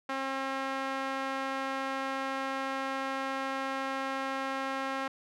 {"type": "tone with band-pass filter", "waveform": "sawtooth", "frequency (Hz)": 268.6, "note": "C4", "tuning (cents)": 46, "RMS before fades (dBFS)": -34, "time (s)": [0.09, 5.08], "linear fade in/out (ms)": 5, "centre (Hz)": 1300, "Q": 0.94, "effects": []}